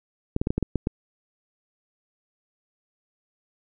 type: clicks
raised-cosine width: 3 ms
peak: -10 dBFS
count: 8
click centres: 0.364 / 0.415 / 0.471 / 0.505 / 0.58 / 0.627 / 0.757 / 0.871 s
effects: none